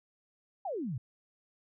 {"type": "exponential sweep", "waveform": "sine", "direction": "down", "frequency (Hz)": [841, 110], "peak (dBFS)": -33, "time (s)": [0.65, 0.98], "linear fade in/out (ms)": 5, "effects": []}